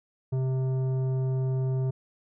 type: tone with tanh clipping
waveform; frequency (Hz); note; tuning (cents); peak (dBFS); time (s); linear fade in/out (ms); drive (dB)
sine; 130.81; C3; 0; -26; 0.32-1.91; 10; 11
effects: none